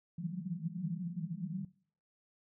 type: band-pass noise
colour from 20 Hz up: white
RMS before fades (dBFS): -39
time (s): 0.18-1.65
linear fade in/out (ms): 5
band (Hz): 160 to 190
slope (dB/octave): 96
effects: noise-tail reverb RT60 0.5 s tail -19 dB re dry